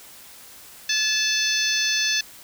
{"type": "harmonic tone with a mistuned harmonic", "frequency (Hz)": 875, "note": "A5", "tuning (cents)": -10, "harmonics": [2, 3, 4, 5, 6, 7], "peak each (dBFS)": [-27, -27, -27, -27, -27, -27], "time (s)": [0.89, 2.21], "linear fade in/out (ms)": 5, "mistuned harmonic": 2, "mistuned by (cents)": -24, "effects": ["white hiss -45 dBFS RMS until 2.43 s"]}